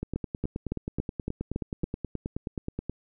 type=two click trains; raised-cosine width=3 ms; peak=-18 / -16 dBFS; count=28 / 7; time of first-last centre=0.03-2.896 / 0.16-1.841 s; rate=9.42 / 3.57 Hz; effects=none